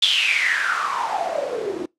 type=noise with band-pass filter sweep; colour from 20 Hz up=white; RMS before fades=-22 dBFS; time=0.02-1.86 s; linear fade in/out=5 ms; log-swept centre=3500 to 320 Hz; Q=9.8; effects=noise-tail reverb RT60 0.2 s tail -25 dB re dry + low-pass 9000 Hz 12 dB/octave